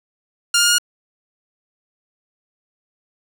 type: tone with pitch steps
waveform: 10% pulse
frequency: 1404 / 1413.8 / 1423.6 / 1433.5 Hz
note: F6 / F6 / F6 / F6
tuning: +9 / +21 / +33 / +45 cents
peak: -4 dBFS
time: 0.54-0.784 s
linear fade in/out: 5 ms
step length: 61 ms
effects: none